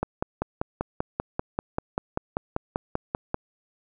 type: click train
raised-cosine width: 1 ms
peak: -11 dBFS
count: 18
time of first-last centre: 0.03-3.344 s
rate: 5.13 Hz
effects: none